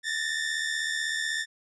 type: tone pair together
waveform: sawtooth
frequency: 1755 / 1831.1 Hz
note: A6 / A#6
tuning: -5 / -31 cents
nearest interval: minor second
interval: 74 cents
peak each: -27 dBFS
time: 0.03-1.46 s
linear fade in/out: 50 ms
effects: resampled to 22050 Hz